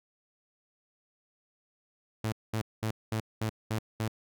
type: tone bursts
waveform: sawtooth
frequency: 110 Hz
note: A2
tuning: in tune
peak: -25 dBFS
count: 7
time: 2.24-4.081 s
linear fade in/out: 5 ms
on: 83 ms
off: 210 ms
effects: none